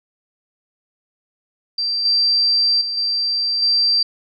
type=tone with level steps; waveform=sine; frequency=4699 Hz; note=D8; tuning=in tune; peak=-18 / -13 / -21 / -17 / -13 dBFS; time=1.78-4.03 s; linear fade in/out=5 ms; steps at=2.05 / 2.81 / 2.97 / 3.62 s; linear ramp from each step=5 ms; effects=none